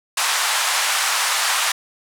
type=band-pass noise; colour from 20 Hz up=pink; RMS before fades=-20 dBFS; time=0.17-1.72 s; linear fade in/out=5 ms; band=860 to 11000 Hz; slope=24 dB/octave; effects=none